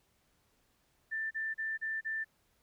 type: tone bursts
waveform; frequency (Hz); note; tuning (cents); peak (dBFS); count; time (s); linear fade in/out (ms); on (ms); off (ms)
sine; 1776; A6; +16; -33; 5; 1.11-2.246; 20; 200; 34
effects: pink hiss -73 dBFS RMS until 2.62 s